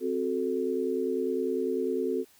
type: chord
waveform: sine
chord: F# diminished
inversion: second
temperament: equal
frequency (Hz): 261.6 / 370 / 440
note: C4 / F#4 / A4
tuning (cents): 0 / 0 / 0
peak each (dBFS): -32 / -30 / -30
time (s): 0-2.25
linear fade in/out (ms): 50
effects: white hiss -60 dBFS RMS until 2.39 s